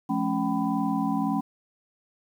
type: tone cluster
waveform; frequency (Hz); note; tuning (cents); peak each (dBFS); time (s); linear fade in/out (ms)
sine; 173.2 / 214.7 / 276.5 / 770 / 998; F3 / A3 / C#4 / G5 / B5; -14 / -42 / -4 / -31 / +18; -32 / -28 / -27 / -32 / -33; 0.09-1.41; 10
effects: 9-bit